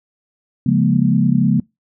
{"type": "chord", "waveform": "sine", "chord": "Bb minor seventh", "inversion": "first", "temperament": "equal with one note detuned", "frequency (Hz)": [138.59, 174.61, 207.7, 237.8], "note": ["Db3", "F3", "Ab3", "Bb3"], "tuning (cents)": [0, 0, 0, 35], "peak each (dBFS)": -17, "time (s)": [0.66, 1.6], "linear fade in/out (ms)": 5, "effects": ["noise-tail reverb RT60 0.2 s tail -24 dB re dry"]}